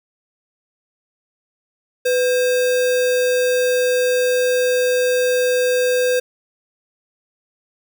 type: tone with sample-and-hold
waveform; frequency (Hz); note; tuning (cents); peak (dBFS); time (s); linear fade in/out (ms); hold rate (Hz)
sine; 499.4; B4; +19; -14; 2.05-6.2; 10; 2100
effects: none